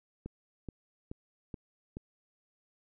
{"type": "click train", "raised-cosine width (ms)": 3, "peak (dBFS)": -27, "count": 5, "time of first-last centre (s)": [0.26, 1.969], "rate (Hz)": 2.34, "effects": []}